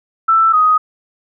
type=tone pair in turn; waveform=sine; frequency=1327 / 1251.8 Hz; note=E6 / D#6; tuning=+11 / +10 cents; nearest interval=minor second; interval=101 cents; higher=first; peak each=-8 dBFS; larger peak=neither; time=0.28-0.53 / 0.53-0.78 s; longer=neither; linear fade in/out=10 ms; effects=none